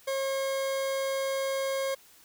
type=tone; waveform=40% pulse; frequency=540 Hz; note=C#5; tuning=45 cents flat; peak=-27 dBFS; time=0.07-1.95 s; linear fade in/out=10 ms; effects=white hiss -57 dBFS RMS until 2.24 s